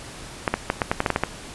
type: clicks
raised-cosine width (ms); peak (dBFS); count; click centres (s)
0.5; -4; 10; 0.478 / 0.54 / 0.701 / 0.818 / 0.915 / 1.004 / 1.062 / 1.103 / 1.161 / 1.236
effects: pink hiss -39 dBFS RMS until 1.54 s + resampled to 24000 Hz